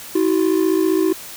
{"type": "ring-modulated tone", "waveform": "triangle", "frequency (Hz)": 350, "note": "F4", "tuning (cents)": 4, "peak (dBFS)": -9, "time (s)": [0.15, 1.13], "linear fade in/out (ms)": 5, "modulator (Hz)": 27.6, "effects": ["white hiss -35 dBFS RMS until 1.36 s"]}